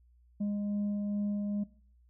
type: tone with frequency modulation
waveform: sine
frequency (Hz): 204.8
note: G#3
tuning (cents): -24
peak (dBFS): -30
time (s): 0.4-1.64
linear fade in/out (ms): 10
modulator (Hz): 412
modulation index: 0.29
effects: noise-tail reverb RT60 0.5 s tail -20 dB re dry + added 60 Hz sine -60 dBFS peak until 2.09 s